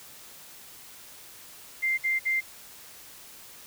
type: tone bursts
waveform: sine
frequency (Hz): 2093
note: C7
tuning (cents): 0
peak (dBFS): -23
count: 3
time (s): 1.82-2.41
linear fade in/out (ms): 20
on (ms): 160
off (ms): 55
effects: white hiss -48 dBFS RMS until 3.66 s